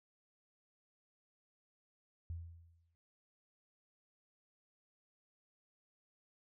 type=tone with exponential decay; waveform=sine; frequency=84.1 Hz; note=E2; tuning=35 cents sharp; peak=-38 dBFS; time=2.3-2.95 s; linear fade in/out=0 ms; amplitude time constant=140 ms; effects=none